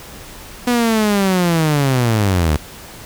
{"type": "linear sweep", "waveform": "sawtooth", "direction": "down", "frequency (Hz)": [246.9, 71.4], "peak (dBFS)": -9, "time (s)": [0.67, 2.57], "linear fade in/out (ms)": 5, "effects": ["pink hiss -36 dBFS RMS until 3.05 s"]}